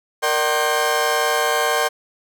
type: tone cluster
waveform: 35% pulse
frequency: 465.2 / 596 / 763 / 1068 / 1588 Hz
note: A#4 / D5 / G5 / C6 / G6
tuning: -4 / +25 / -47 / +35 / +22 cents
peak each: -22 dBFS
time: 0.22-1.89 s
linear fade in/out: 20 ms
effects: none